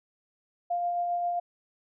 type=tone with tremolo; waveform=sine; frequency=700 Hz; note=F5; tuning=4 cents sharp; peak=-25 dBFS; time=0.7-1.4 s; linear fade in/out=10 ms; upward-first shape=sine; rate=7.5 Hz; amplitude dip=25%; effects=none